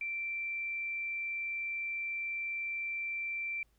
sine tone, 2347 Hz, D7, 2 cents flat, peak -34 dBFS, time 0.01-3.63 s, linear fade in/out 2 ms, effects added 53 Hz sine -69 dBFS peak until 3.78 s + pink hiss -75 dBFS RMS until 3.78 s

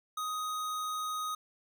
square tone, 1251 Hz, D#6, 9 cents sharp, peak -34 dBFS, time 0.17-1.35 s, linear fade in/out 5 ms, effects none

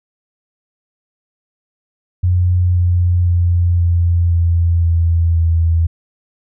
sine tone with pitch steps, 89.6 / 88.42 / 87.25 / 86.1 / 84.96 / 83.84 / 82.74 Hz, F2 / F2 / F2 / F2 / F2 / E2 / E2, +45 / +22 / -1 / -24 / -47 / +30 / +7 cents, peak -10 dBFS, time 2.23-5.87 s, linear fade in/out 10 ms, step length 520 ms, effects none

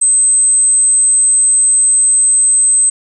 sine tone, 8210 Hz, C9, 34 cents flat, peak -7 dBFS, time 0.01-2.9 s, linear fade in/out 10 ms, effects none

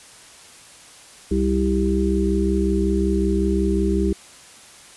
harmonic tone with a mistuned harmonic, 65.4 Hz, C2, in tune, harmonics 1 / 3 / 5 / 6, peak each -22 / -22 / -23 / -23 dBFS, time 1.31-4.13 s, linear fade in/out 5 ms, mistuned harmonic 3, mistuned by -18 cents, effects white hiss -45 dBFS RMS until 4.96 s + resampled to 24000 Hz

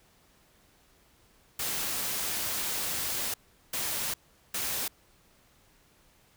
white noise bursts at uneven times, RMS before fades -32 dBFS, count 3, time 1.59-3.34 / 3.73-4.14 / 4.54-4.88 s, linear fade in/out 5 ms, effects pink hiss -63 dBFS RMS until 6.36 s

